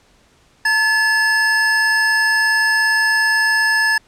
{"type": "tone pair together", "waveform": "square", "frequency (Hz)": [904.3, 1721], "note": ["A5", "A6"], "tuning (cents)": [47, -39], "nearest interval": "major seventh", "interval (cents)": 1114, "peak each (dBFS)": [-24, -14], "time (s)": [0.65, 3.98], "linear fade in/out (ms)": 5, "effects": ["pink hiss -54 dBFS RMS until 4.07 s", "low-pass 8000 Hz 12 dB/octave"]}